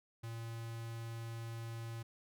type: tone with notch filter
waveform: square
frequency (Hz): 114.9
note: A#2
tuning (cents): -25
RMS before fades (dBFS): -44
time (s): 0.23-2.03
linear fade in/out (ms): 10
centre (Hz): 450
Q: 1.5
effects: none